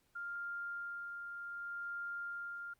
sine tone with tremolo, 1399 Hz, F6, 3 cents sharp, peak -39 dBFS, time 0.15-2.74 s, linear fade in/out 10 ms, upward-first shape sine, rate 0.66 Hz, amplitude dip 35%, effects pink hiss -75 dBFS RMS until 2.79 s + Opus 48 kbps

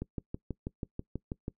click train, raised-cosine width 3 ms, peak -22 dBFS, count 10, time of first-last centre 0.02-1.481 s, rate 6.16 Hz, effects noise-tail reverb RT60 0.1 s tail -22 dB re dry

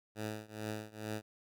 10% pulse tone with tremolo, 107.6 Hz, A2, 38 cents flat, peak -28 dBFS, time 0.15-1.22 s, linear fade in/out 50 ms, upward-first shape triangle, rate 2.3 Hz, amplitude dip 95%, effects none

